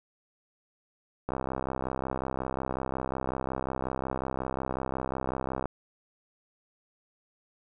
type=click train; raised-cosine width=1 ms; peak=-17 dBFS; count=287; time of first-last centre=1.29-5.656 s; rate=65.5 Hz; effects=none